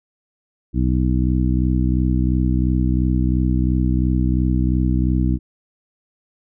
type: harmonic tone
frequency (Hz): 62.9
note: B1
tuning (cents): +32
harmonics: 1 / 2 / 3 / 4 / 5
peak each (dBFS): -18 / -21 / -23 / -24 / -25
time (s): 0.73-5.39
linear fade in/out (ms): 50
effects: none